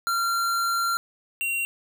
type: tone pair in turn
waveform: square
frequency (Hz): 1375 / 2750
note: F6 / F7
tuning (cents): -27 / -27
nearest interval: octave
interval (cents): 1200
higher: second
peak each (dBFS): -23 / -25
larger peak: first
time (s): 0.07-0.97 / 1.41-1.65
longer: first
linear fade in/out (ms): 0
effects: none